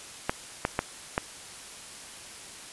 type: clicks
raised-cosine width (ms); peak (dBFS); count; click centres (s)
0.5; -9; 4; 0.295 / 0.651 / 0.791 / 1.179
effects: white hiss -44 dBFS RMS until 2.72 s + resampled to 24000 Hz